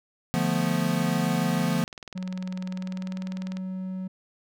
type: chord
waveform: square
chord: B half-diminished seventh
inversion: first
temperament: equal with one note detuned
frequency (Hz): 147.94 / 174.61 / 220 / 246.9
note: D3 / F3 / A3 / B3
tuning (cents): +13 / 0 / 0 / 0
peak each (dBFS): -31 / -27 / -30 / -30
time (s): 0.34-1.84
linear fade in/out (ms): 0
type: click train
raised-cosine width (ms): 0.2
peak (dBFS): -23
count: 41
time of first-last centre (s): 1.58-3.57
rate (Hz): 20.1
type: tone with pitch glide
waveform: triangle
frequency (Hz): 185 to 186.93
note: F#3 to F#3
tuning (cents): 0 to +18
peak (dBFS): -28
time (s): 2.15-4.08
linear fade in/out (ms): 10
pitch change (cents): +18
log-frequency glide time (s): 2.68-3.17
effects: none